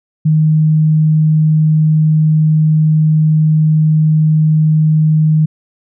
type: tone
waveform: sine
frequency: 155.56 Hz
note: D#3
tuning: in tune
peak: -7 dBFS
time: 0.25-5.46 s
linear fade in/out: 10 ms
effects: none